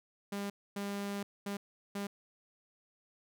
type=tone bursts at uneven times; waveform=sawtooth; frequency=201 Hz; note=G3; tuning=44 cents sharp; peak=-32 dBFS; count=4; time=0.32-0.5 / 0.76-1.23 / 1.46-1.57 / 1.95-2.07 s; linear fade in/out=5 ms; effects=none